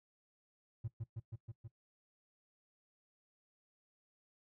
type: tone with echo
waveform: triangle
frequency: 113.6 Hz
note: A#2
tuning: 44 cents flat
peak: -34 dBFS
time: 0.84-0.88 s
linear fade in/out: 10 ms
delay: 160 ms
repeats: 5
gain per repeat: -2 dB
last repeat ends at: 1.68 s
effects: noise-tail reverb RT60 0.1 s tail -18 dB re dry + tanh soft clip ceiling -32 dBFS